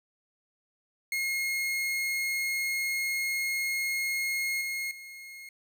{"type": "tone with level steps", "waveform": "40% pulse", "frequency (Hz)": 2152, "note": "C7", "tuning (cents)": 48, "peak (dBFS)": [-27, -30, -42], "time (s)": [1.12, 5.49], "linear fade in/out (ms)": 2, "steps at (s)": [4.61, 4.91], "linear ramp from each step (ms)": 2, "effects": []}